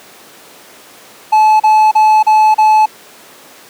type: tone bursts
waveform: triangle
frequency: 863 Hz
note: A5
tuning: 34 cents flat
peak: -3 dBFS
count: 5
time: 1.32-2.86 s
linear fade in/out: 10 ms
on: 280 ms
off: 35 ms
effects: pink hiss -38 dBFS RMS until 3.69 s + high-pass 300 Hz 12 dB/octave